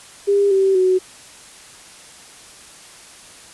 sine tone with pitch steps, 401.7 / 386.2 / 371.4 Hz, G4 / G4 / F#4, +42 / -26 / +7 cents, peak -12 dBFS, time 0.27-0.99 s, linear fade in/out 20 ms, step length 240 ms, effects white hiss -42 dBFS RMS until 3.53 s + resampled to 24000 Hz

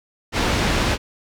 pink low-pass noise, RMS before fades -20 dBFS, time 0.32-0.98 s, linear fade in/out 50 ms, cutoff 4900 Hz, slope 12 dB/octave, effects none

